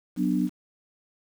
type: chord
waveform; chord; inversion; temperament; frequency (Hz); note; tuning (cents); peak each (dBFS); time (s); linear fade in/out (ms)
sine; B minor; second; just; 185.21 / 246.9 / 296.3; F#3 / B3 / D4; +2 / 0 / +15; -26; 0.16-0.5; 50
effects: 8-bit